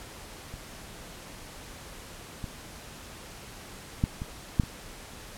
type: clicks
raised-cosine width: 5 ms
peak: -29 / -22 / -11 / -21 / -8 / -24 dBFS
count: 6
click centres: 0.54 / 2.442 / 4.039 / 4.219 / 4.598 / 4.636 s
effects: pink hiss -45 dBFS RMS until 5.37 s + low-pass 12000 Hz 12 dB/octave